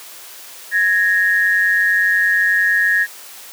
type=tone pair together; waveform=sine; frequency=1666 / 1854.6 Hz; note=G#6 / A#6; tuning=+5 / -9 cents; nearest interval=major second; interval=186 cents; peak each=-15 dBFS; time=0.71-3.07 s; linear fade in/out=50 ms; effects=white hiss -37 dBFS RMS until 3.52 s + high-pass 400 Hz 12 dB/octave